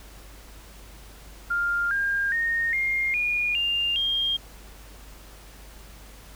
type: tone with pitch steps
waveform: sine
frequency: 1400 / 1608.2 / 1847.3 / 2122 / 2438 / 2800 / 3216 Hz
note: F6 / G6 / A#6 / C7 / D#7 / F7 / G7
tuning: +4 / +44 / -16 / +24 / -36 / +4 / +44 cents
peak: -22 dBFS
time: 1.5-4.37 s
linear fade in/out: 10 ms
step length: 410 ms
effects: added 50 Hz sine -45 dBFS peak until 6.35 s + pink hiss -49 dBFS RMS until 6.35 s